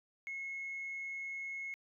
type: tone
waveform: sine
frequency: 2175 Hz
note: C#7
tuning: 33 cents flat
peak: -38 dBFS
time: 0.27-1.74 s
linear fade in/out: 0 ms
effects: tanh soft clip ceiling -35 dBFS